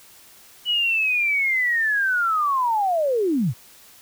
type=linear sweep; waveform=sine; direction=down; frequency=2960 to 95.4 Hz; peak=-18 dBFS; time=0.65-3.54 s; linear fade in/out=50 ms; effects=white hiss -49 dBFS RMS until 4.01 s